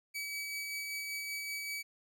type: tone with tremolo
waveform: sawtooth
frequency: 2283 Hz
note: D7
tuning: 50 cents flat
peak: -33 dBFS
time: 0.14-1.83 s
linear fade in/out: 20 ms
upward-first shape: sine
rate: 5.2 Hz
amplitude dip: 25%
effects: none